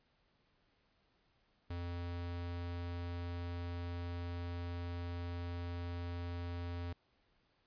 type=tone; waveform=square; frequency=86.9 Hz; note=F2; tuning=8 cents flat; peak=-40 dBFS; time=1.7-6.93 s; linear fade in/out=5 ms; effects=pink hiss -75 dBFS RMS until 7.66 s + resampled to 11025 Hz